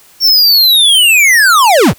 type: linear sweep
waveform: square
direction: down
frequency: 5520 to 49 Hz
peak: -5 dBFS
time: 0.2-1.94 s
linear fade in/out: 50 ms
effects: white hiss -43 dBFS RMS until 1.98 s